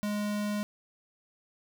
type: tone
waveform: square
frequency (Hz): 207.7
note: G#3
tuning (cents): 0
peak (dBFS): -30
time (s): 0.03-0.63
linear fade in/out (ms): 0
effects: none